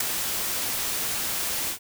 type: noise with ADSR envelope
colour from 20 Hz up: white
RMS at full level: -20 dBFS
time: 0-1.79 s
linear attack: 7 ms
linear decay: 4 ms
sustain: -8 dB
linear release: 97 ms
effects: none